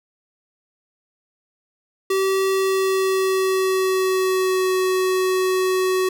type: tone with pitch glide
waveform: square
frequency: 384.6 to 373 Hz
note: G4 to F#4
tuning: -33 to +14 cents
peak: -18 dBFS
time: 2.1-6.09 s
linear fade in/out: 5 ms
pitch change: -53 cents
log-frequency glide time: 2.48-4.73 s
effects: none